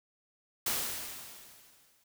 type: noise with exponential decay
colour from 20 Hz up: white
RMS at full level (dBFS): -30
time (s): 0.66-2.04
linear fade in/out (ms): 5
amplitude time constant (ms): 300
effects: none